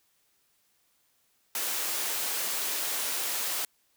white high-pass noise, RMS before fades -31 dBFS, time 1.55-3.65 s, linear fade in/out 2 ms, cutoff 350 Hz, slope 12 dB/octave, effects white hiss -70 dBFS RMS until 3.96 s

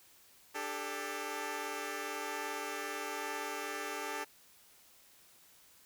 10% pulse chord, D suspended fourth, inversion none, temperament equal with one note detuned, 293.7 / 397.5 / 440 Hz, D4 / G4 / A4, 0 / +24 / 0 cents, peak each -36 / -33 / -33 dBFS, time 0.54-4.25 s, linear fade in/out 20 ms, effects white hiss -62 dBFS RMS until 5.85 s

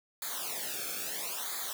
white noise with flanger, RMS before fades -37 dBFS, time 0.22-1.73 s, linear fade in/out 2 ms, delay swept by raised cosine 0.35 to 1.04 ms, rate 0.75 Hz, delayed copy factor -1, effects none

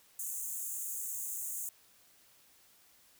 pink high-pass noise, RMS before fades -39 dBFS, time 0.19-1.69 s, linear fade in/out 2 ms, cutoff 6500 Hz, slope 96 dB/octave, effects white hiss -64 dBFS RMS until 3.19 s

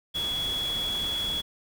sine tone in noise, 3364 Hz, G#7, 22 cents sharp, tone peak -27 dBFS, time 0.14-1.42 s, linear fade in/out 20 ms, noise pink, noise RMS -38 dBFS, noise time 0.14-1.42 s, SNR +8 dB, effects none

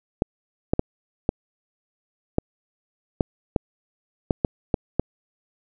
clicks, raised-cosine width 2 ms, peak -5 dBFS, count 11, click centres 0.221 / 0.735 / 0.794 / 1.291 / 2.384 / 3.208 / 3.562 / 4.308 / 4.448 / 4.742 / 4.996 s, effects none

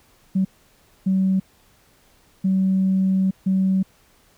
sine tone bursts at uneven times, 190 Hz, F#3, 46 cents sharp, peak -15 dBFS, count 4, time 0.35-0.45 / 1.06-1.4 / 2.44-3.31 / 3.46-3.83 s, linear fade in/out 10 ms, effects tanh soft clip ceiling -11 dBFS + pink hiss -57 dBFS RMS until 4.37 s

